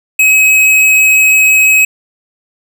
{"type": "tone with tanh clipping", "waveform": "sine", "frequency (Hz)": 2551, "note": "D#7", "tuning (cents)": 43, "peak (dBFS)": -6, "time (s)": [0.19, 1.85], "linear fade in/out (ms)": 5, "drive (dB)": 17, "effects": []}